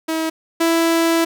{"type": "tone pair in turn", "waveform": "sawtooth", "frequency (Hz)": [321.2, 331.2], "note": ["E4", "E4"], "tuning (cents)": [-45, 8], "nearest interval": "minor second", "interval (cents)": 53, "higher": "second", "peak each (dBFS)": [-15, -10], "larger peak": "second", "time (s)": [[0.08, 0.3], [0.6, 1.25]], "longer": "second", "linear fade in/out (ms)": 10, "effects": []}